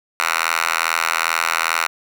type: tone with high-pass filter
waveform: 5% pulse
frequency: 82.41 Hz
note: E2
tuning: in tune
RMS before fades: -20 dBFS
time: 0.2-1.87 s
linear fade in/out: 0 ms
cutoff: 1500 Hz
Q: 4.8
effects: none